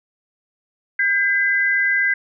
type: tone pair together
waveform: sine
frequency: 1600 / 2016 Hz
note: G6 / B6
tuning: +35 / +35 cents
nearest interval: major third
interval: 400 cents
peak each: -18 dBFS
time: 0.99-2.14 s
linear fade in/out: 5 ms
effects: none

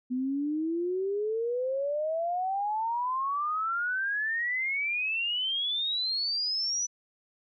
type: exponential sweep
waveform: sine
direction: up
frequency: 247.8 to 5990 Hz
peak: -27 dBFS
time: 0.1-6.87 s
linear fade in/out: 20 ms
effects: none

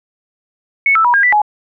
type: tone with pitch steps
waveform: sine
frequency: 2208 / 1319 / 969 / 1619 / 1975 / 840 Hz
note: C#7 / E6 / B5 / G#6 / B6 / G#5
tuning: -7 / +1 / -33 / -45 / 0 / +19 cents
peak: -8 dBFS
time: 0.86-1.418 s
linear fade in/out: 2 ms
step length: 93 ms
effects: none

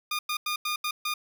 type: tone bursts at uneven times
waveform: 15% pulse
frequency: 1216 Hz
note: D#6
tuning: 40 cents flat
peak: -21 dBFS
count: 6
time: 0.11-0.19 / 0.29-0.37 / 0.46-0.56 / 0.65-0.76 / 0.84-0.91 / 1.05-1.14 s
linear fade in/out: 5 ms
effects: none

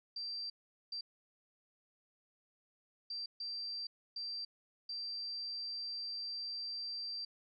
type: tone bursts at uneven times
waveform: sine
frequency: 4699 Hz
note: D8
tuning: in tune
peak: -39 dBFS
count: 6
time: 0.16-0.5 / 0.92-1.01 / 3.1-3.26 / 3.4-3.87 / 4.16-4.45 / 4.89-7.25 s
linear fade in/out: 5 ms
effects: none

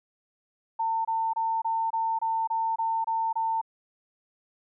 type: tone bursts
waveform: sine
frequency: 900 Hz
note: A5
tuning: 39 cents sharp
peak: -24 dBFS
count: 10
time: 0.79-3.615 s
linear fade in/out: 10 ms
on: 260 ms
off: 25 ms
effects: none

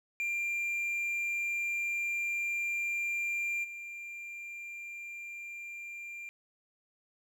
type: tone with level steps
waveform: triangle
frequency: 2383 Hz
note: D7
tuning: 25 cents sharp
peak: -29 / -39 dBFS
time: 0.2-6.29 s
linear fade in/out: 0 ms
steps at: 3.63 s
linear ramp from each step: 20 ms
effects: none

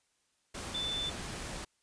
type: tone in noise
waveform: sine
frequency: 3522 Hz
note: A7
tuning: 1 cent sharp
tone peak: -33 dBFS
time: 0.74-1.1 s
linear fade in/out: 10 ms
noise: pink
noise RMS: -41 dBFS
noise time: 0.54-1.65 s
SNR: +5 dB
effects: white hiss -75 dBFS RMS until 1.82 s + resampled to 22050 Hz

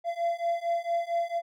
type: beating tone pair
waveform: triangle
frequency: 680 / 684.4 Hz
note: F5 / F5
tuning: -46 / -35 cents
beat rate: 4.4 Hz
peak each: -28 / -27 dBFS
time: 0.04-1.42 s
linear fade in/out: 50 ms
effects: none

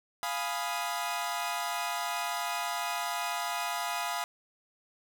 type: chord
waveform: sawtooth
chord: F half-diminished seventh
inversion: none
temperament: equal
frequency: 698.5 / 830.6 / 987.8 / 1244.5 Hz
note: F5 / Ab5 / Cb6 / Eb6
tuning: 0 / 0 / 0 / 0 cents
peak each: -32 / -34 / -33 / -34 dBFS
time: 0.23-4.24 s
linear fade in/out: 0 ms
effects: none

